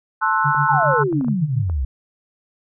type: chord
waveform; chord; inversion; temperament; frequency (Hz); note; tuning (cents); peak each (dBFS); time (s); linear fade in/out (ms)
sine; F# half-diminished seventh; first; equal with one note detuned; 880 / 1059.3 / 1318.5 / 1480; A5 / C6 / E6 / F#6; 0 / +21 / 0 / 0; -21; 0.21-1.04; 20
type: tone with tremolo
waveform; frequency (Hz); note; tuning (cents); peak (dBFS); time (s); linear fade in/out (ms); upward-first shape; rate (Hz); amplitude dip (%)
sine; 143.7; D3; -37; -18; 0.44-1.69; 20; sine; 7.2; 100
type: clicks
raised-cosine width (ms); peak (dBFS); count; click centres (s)
1; -22; 9; 0.548 / 0.743 / 0.826 / 0.937 / 1.127 / 1.211 / 1.246 / 1.283 / 1.698
type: exponential sweep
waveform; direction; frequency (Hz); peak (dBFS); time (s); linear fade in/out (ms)
sine; down; 932.3 to 60.9; -18; 0.68-1.85; 5
effects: none